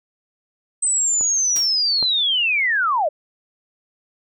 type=linear sweep; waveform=sine; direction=down; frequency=8230 to 554 Hz; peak=-16 dBFS; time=0.82-3.09 s; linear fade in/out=10 ms
type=clicks; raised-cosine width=1 ms; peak=-21 / -16 dBFS; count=2; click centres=1.21 / 2.027 s
type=noise with exponential decay; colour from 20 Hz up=white; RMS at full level=-28 dBFS; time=1.56-1.75 s; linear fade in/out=0 ms; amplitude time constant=41 ms
effects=none